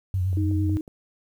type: tone with vibrato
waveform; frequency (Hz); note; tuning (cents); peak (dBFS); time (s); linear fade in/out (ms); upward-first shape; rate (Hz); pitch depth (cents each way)
sine; 92.5; F#2; 0; -21; 0.14-0.77; 0; triangle; 8.8; 77
type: click train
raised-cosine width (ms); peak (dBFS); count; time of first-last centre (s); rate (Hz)
2; -29; 4; 0.33-0.878; 5.47
type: tone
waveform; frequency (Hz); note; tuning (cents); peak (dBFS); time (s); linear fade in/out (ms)
sine; 311.1; D#4; 0; -26; 0.37-0.81; 2
effects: 9-bit